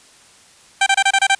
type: tone bursts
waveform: 15% pulse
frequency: 783 Hz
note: G5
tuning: 2 cents flat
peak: -5 dBFS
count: 7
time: 0.81-1.35 s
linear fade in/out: 5 ms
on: 54 ms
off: 27 ms
effects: white hiss -48 dBFS RMS until 1.39 s + resampled to 22050 Hz